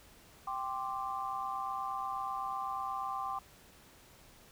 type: chord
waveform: sine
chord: G suspended fourth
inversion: none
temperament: equal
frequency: 784 / 1046.5 / 1174.7 Hz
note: G5 / C6 / D6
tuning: 0 / 0 / 0 cents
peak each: -39 / -39 / -39 dBFS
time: 0.47-3.39 s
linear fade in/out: 5 ms
effects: pink hiss -59 dBFS RMS until 4.51 s